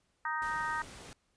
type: harmonic tone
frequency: 311.1 Hz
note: D#4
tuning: in tune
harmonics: 3 / 4 / 5 / 6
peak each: -36 / -37 / -38 / -39 dBFS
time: 0.25-0.82 s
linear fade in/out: 2 ms
type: noise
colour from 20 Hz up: pink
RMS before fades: -49 dBFS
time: 0.42-1.13 s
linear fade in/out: 0 ms
effects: pink hiss -75 dBFS RMS until 1.36 s + resampled to 22050 Hz